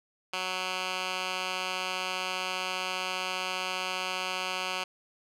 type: tone with band-pass filter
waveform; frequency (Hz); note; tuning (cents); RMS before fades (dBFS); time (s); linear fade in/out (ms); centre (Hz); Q
10% pulse; 185; F#3; 0; -33; 0.33-4.84; 5; 2800; 1
effects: none